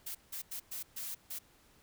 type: noise bursts at uneven times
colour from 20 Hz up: blue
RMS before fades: -41 dBFS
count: 6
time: 0.06-0.15 / 0.32-0.42 / 0.51-0.6 / 0.71-0.83 / 0.96-1.15 / 1.3-1.39 s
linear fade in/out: 10 ms
effects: pink hiss -65 dBFS RMS until 1.82 s